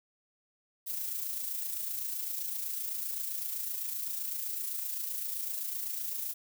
violet noise with amplitude modulation, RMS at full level -34 dBFS, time 0.86-6.34 s, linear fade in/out 20 ms, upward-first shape sine, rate 27.8 Hz, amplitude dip 45%, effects none

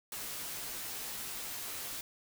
white noise with comb filter, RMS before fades -41 dBFS, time 0.12-2.01 s, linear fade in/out 2 ms, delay 15 ms, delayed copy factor -0.55, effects none

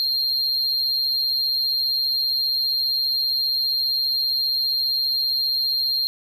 triangle tone with amplitude modulation, 4204 Hz, C8, 7 cents sharp, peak -16 dBFS, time 0-6.07 s, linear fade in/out 0 ms, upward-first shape sine, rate 135 Hz, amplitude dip 50%, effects none

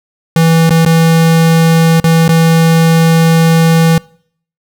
square tone with dropouts, 164 Hz, E3, 9 cents flat, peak -6 dBFS, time 0.36-3.98 s, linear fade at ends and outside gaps 2 ms, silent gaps 0.695-0.706 / 0.851-0.861 / 2.001-2.041 / 2.28-2.29 s, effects noise-tail reverb RT60 0.6 s tail -25 dB re dry

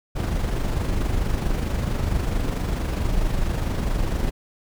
brown noise with amplitude modulation, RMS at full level -21 dBFS, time 0.15-4.31 s, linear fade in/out 20 ms, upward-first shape sine, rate 24.5 Hz, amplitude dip 45%, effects none

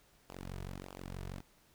sawtooth tone with flanger, 46.25 Hz, F#1, in tune, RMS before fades -45 dBFS, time 0.29-1.41 s, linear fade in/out 10 ms, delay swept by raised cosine 0.48 to 3.78 ms, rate 1.6 Hz, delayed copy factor -0.9, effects pink hiss -67 dBFS RMS until 1.74 s

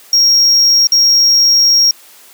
triangle tone with dropouts, 5588 Hz, F8, in tune, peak -5 dBFS, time 0.13-1.91 s, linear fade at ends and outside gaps 2 ms, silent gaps 0.871-0.92 s, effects white hiss -41 dBFS RMS until 2.33 s + high-pass 300 Hz 12 dB/octave

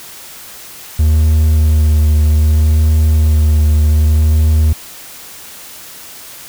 triangle tone with vibrato, 77 Hz, D#2, 17 cents flat, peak -5 dBFS, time 0.99-4.73 s, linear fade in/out 5 ms, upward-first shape sine, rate 0.64 Hz, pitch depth 21 cents each way, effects white hiss -33 dBFS RMS until 6.48 s

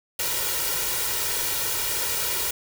white noise with comb filter, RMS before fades -26 dBFS, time 0.19-2.51 s, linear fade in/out 5 ms, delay 2.1 ms, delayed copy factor +0.7, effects none

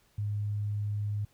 sine tone, 103.7 Hz, G#2, 2 cents flat, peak -29 dBFS, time 0.18-1.25 s, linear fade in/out 5 ms, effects pink hiss -67 dBFS RMS until 1.33 s

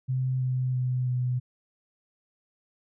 sine tone with pitch steps, 129.4 / 127.99 / 126.59 / 125.21 Hz, C3 / C3 / B2 / B2, -19 / -38 / +43 / +24 cents, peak -24 dBFS, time 0.08-1.4 s, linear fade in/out 20 ms, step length 330 ms, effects none

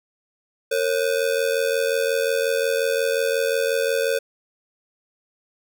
square ring-modulated tone, 502 Hz, B4, 28 cents sharp, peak -17 dBFS, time 0.71-4.19 s, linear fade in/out 10 ms, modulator 42.8 Hz, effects none

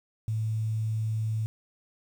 sine tone with quantisation, 110 Hz, A2, in tune, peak -26 dBFS, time 0.28-1.46 s, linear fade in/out 0 ms, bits 9, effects none

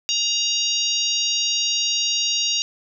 harmonic tone, 940 Hz, A#5, 14 cents sharp, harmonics 3 / 4 / 5 / 6 / 7, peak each -24 / -25 / -26 / -27 / -27 dBFS, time 0.09-2.62 s, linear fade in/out 0 ms, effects none

